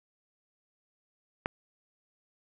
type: click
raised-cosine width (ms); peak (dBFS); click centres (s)
0.5; -14; 1.459
effects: none